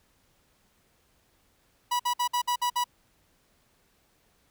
45% pulse tone bursts, 977 Hz, B5, 19 cents flat, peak -24 dBFS, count 7, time 1.91-2.842 s, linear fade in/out 10 ms, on 86 ms, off 55 ms, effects pink hiss -67 dBFS RMS until 4.5 s

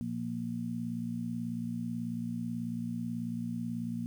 harmonic tone, 58.27 Hz, A#1, in tune, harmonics 2 / 3 / 4, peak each -41 / -39 / -35 dBFS, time 0.01-4.06 s, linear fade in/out 0 ms, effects 10-bit

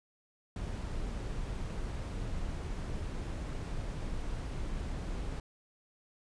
brown noise, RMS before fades -37 dBFS, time 0.56-5.4 s, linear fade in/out 2 ms, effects resampled to 22050 Hz

